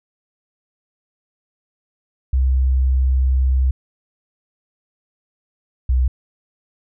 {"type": "tone pair in turn", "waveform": "sine", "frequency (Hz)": [65.2, 63.42], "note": ["C2", "B1"], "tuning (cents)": [-5, 47], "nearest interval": "unison", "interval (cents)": 48, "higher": "first", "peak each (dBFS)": -12, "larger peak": "neither", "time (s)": [[2.33, 3.71], [5.89, 6.08]], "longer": "first", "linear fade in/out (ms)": 5, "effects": ["tanh soft clip ceiling -8 dBFS"]}